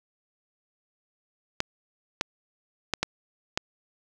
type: clicks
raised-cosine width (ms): 0.2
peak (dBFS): -7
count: 5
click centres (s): 1.604 / 2.211 / 2.937 / 3.03 / 3.575
effects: none